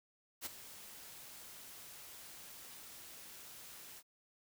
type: noise with ADSR envelope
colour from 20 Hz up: white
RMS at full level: -40 dBFS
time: 0.41-4.03 s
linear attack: 50 ms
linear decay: 15 ms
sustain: -13 dB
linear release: 55 ms
effects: none